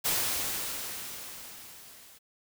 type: noise with level ramp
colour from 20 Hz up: white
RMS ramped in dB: -27 to -54 dBFS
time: 0.04-2.19 s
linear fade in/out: 20 ms
effects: none